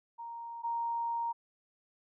sine tone pair in turn, 932.3 / 932.3 Hz, A#5 / A#5, 0 / 0 cents, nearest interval unison, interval 0 cents, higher neither, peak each -40 / -31 dBFS, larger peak second, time 0.18-0.63 / 0.63-1.33 s, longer second, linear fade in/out 20 ms, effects none

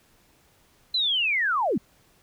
sine linear sweep, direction down, 4100 to 164.6 Hz, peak -21 dBFS, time 0.94-1.78 s, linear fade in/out 5 ms, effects pink hiss -61 dBFS RMS until 2.22 s

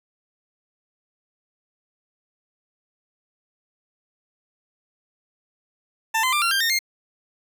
20% pulse tone with pitch steps, 891 / 1029.4 / 1189.3 / 1374.1 / 1587.6 / 1834.2 / 2119 Hz, A5 / C6 / D6 / F6 / G6 / A#6 / C7, +22 / -29 / +21 / -29 / +22 / -29 / +21 cents, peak -14 dBFS, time 6.14-6.791 s, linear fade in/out 10 ms, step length 93 ms, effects none

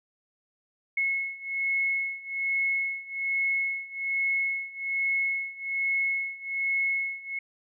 sine beating tone pair, 2182 / 2183.2 Hz, C#7 / C#7, -28 / -27 cents, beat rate 1.2 Hz, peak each -30 / -28 dBFS, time 0.97-7.39 s, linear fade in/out 5 ms, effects none

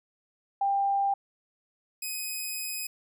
sine / 5% pulse tone pair in turn, 794 / 2516 Hz, G5 / D#7, +22 / +19 cents, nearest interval octave + minor sixth, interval 1997 cents, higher second, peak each -23 dBFS, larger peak neither, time 0.61-1.14 / 2.02-2.87 s, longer second, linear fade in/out 5 ms, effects none

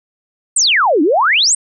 sine exponential two-way sweep, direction down then up, 8870 to 277.2 to 8870 Hz, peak -9 dBFS, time 0.56-1.55 s, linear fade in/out 5 ms, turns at 1.02 s, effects none

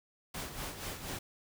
pink noise with tremolo, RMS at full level -39 dBFS, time 0.34-1.19 s, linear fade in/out 5 ms, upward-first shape sine, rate 4.2 Hz, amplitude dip 60%, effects none

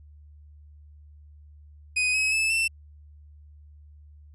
40% pulse tone with pitch steps, 2498 / 2556 / 2616 / 2677 Hz, D#7 / D#7 / E7 / E7, +6 / +46 / -14 / +26 cents, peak -21 dBFS, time 1.96-2.68 s, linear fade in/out 10 ms, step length 180 ms, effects added 74 Hz sine -47 dBFS peak until 4.34 s + resampled to 24000 Hz

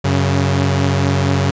sawtooth tone pair together, 93.84 / 138.59 Hz, F#2 / C#3, +25 / 0 cents, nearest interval perfect fifth, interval 675 cents, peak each -12 dBFS, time 0.04-1.51 s, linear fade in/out 10 ms, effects resampled to 16000 Hz

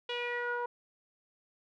sawtooth tone with low-pass filter sweep, 483.2 Hz, B4, 38 cents flat, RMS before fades -35 dBFS, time 0.09-0.66 s, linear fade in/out 5 ms, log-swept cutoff 3200 to 1100 Hz, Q 5.2, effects none

